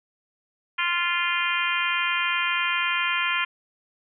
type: harmonic tone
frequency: 347.9 Hz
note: F4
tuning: 7 cents flat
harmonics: 3 / 4 / 5 / 6 / 7 / 8 / 9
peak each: -29 / -29 / -30 / -30 / -28 / -32 / -32 dBFS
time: 0.78-3.45 s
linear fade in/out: 10 ms
effects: none